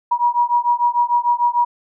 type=beating tone pair; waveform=sine; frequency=957 / 963.7 Hz; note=A#5 / B5; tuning=+45 / -43 cents; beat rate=6.7 Hz; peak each=-17 dBFS; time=0.11-1.65 s; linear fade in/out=10 ms; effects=none